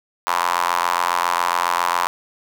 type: tone with high-pass filter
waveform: square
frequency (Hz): 43.65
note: F1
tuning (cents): 0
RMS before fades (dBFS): -20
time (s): 0.27-2.07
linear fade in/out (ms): 0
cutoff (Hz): 1000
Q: 4.5
effects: none